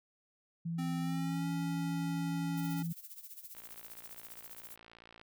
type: tone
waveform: sine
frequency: 167.1 Hz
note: E3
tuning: 24 cents sharp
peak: -34 dBFS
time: 0.65-2.93 s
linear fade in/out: 10 ms
type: tone with pitch glide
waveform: square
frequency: 260.7 to 279.4 Hz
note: C4 to C#4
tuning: -6 to +14 cents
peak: -38 dBFS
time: 0.78-2.83 s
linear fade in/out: 10 ms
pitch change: +120 cents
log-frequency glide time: 0.99-1.47 s
type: noise with tremolo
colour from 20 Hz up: violet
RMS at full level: -47 dBFS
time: 2.57-4.76 s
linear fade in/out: 5 ms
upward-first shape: sine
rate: 15 Hz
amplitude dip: 75%
type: click train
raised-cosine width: 0.3 ms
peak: -38 dBFS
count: 96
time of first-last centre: 3.55-5.214 s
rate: 57.1 Hz
effects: none